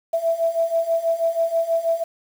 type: beating tone pair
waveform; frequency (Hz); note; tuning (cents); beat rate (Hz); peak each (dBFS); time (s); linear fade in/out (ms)
sine; 659.3 / 665.5; E5 / E5; 0 / +16; 6.2; -23 / -20; 0.13-2.04; 10
effects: 7-bit